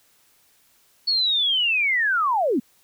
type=linear sweep; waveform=sine; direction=down; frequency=4435 to 207.7 Hz; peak=-18 dBFS; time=1.07-2.6 s; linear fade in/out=10 ms; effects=white hiss -60 dBFS RMS until 2.83 s